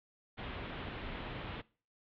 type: low-pass noise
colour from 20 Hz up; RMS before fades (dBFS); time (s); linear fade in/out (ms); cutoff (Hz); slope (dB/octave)
pink; -43; 0.37-1.62; 20; 3600; 48
effects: noise-tail reverb RT60 0.4 s tail -22 dB re dry